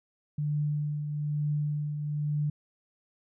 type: tone with tremolo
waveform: sine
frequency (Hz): 148.4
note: D3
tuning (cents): +18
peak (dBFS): -25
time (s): 0.38-2.5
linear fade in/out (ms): 5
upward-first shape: triangle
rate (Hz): 1.1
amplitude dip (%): 50
effects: none